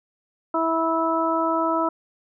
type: harmonic tone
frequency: 326.8 Hz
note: E4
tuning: 15 cents flat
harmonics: 1 / 2 / 3 / 4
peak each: -25 / -25 / -25 / -25 dBFS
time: 0.54-1.89 s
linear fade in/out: 5 ms
effects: none